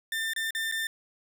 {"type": "tone with dropouts", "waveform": "30% pulse", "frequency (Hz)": 1794, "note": "A6", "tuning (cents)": 33, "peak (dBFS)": -26, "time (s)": [0.12, 0.87], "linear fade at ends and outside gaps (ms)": 2, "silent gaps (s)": [[0.335, 0.362], [0.507, 0.549], [0.715, 0.722]], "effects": []}